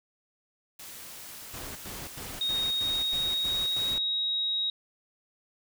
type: noise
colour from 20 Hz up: white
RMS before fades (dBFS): -44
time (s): 0.79-3.94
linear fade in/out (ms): 5
type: noise bursts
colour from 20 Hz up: pink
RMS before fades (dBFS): -41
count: 8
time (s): 1.53-3.986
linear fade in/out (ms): 10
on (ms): 230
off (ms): 88
type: tone with pitch glide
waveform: sine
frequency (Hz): 3729 to 3799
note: A#7 to A#7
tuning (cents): 0 to +32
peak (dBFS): -26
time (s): 2.41-4.7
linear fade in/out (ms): 2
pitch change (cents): +32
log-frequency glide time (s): 2.53-4.16
effects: none